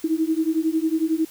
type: beating tone pair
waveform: sine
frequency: 314.7 / 325.7 Hz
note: D#4 / E4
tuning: +20 / -21 cents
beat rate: 11 Hz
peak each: -22 dBFS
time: 0.04-1.25 s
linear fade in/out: 5 ms
effects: white hiss -46 dBFS RMS until 1.3 s